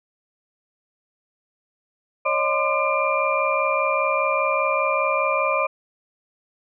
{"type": "tone cluster", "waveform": "sine", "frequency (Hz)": [550, 615, 1032, 1199, 2386], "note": ["C#5", "D#5", "C6", "D6", "D7"], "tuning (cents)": [-14, -20, -24, 36, 27], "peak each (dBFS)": -25, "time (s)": [2.25, 5.67], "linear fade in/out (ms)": 10, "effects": []}